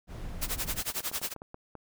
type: noise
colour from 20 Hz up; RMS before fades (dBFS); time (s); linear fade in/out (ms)
brown; -38; 0.07-0.84; 50
type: noise with tremolo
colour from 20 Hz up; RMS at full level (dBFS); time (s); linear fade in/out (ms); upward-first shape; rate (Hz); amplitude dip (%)
white; -31; 0.41-1.34; 20; sine; 11; 95
type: clicks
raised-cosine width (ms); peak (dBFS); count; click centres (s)
1; -29; 8; 0.901 / 1.005 / 1.115 / 1.216 / 1.363 / 1.419 / 1.544 / 1.753
effects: none